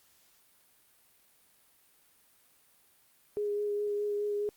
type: tone with vibrato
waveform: sine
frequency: 413.2 Hz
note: G#4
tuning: 9 cents flat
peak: -29 dBFS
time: 3.37-4.49 s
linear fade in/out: 0 ms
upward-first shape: sine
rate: 4.8 Hz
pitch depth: 13 cents each way
effects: white hiss -65 dBFS RMS until 4.56 s + Opus 48 kbps